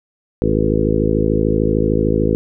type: harmonic tone with a mistuned harmonic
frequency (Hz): 53.4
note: G#1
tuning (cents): +49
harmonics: 1 / 2 / 3 / 4 / 5 / 6 / 7 / 8 / 9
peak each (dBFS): -22 / -22 / -22 / -22 / -22 / -22 / -22 / -22 / -22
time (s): 0.42-2.35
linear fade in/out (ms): 0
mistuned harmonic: 9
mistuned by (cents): +21
effects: none